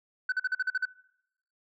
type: tone bursts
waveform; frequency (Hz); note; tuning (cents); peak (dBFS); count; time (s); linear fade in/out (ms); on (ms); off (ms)
sine; 1510; F#6; +35; -22; 8; 0.29-0.854; 5; 32; 44
effects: noise-tail reverb RT60 0.8 s tail -23 dB re dry + tanh soft clip ceiling -24 dBFS